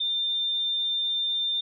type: tone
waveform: sine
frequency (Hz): 3596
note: A7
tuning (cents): +37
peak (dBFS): -24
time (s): 0-1.61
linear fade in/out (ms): 10
effects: none